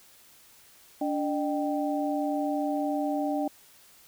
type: tone cluster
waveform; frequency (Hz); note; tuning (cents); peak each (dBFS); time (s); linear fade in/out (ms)
sine; 290.5 / 607 / 781; D4 / D#5 / G5; -19 / -43 / -7; -28 / -32 / -32; 1.01-3.48; 5
effects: white hiss -56 dBFS RMS until 4.07 s